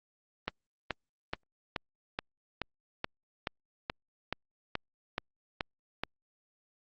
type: click train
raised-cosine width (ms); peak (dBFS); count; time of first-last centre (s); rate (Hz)
0.3; -15; 14; 0.48-6.036; 2.34
effects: low-pass 5000 Hz 12 dB/octave + Opus 24 kbps